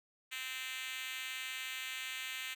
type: tone with high-pass filter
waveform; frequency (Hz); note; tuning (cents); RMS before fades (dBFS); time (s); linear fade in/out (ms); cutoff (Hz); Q
5% pulse; 259.6; C4; -13; -42; 0.31-2.55; 20; 2300; 1.5
effects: none